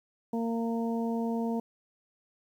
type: harmonic tone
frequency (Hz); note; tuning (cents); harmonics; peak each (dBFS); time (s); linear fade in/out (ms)
230; A#3; -23; 1 / 2 / 3 / 4; -29 / -35 / -39 / -41; 0.33-1.6; 5
effects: 10-bit